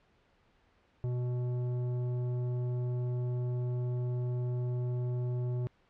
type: tone with tanh clipping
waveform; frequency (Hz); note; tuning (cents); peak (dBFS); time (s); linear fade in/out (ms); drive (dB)
sine; 123.47; B2; 0; -32; 1.04-5.67; 0; 11
effects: pink hiss -68 dBFS RMS until 5.89 s + low-pass 3000 Hz 12 dB/octave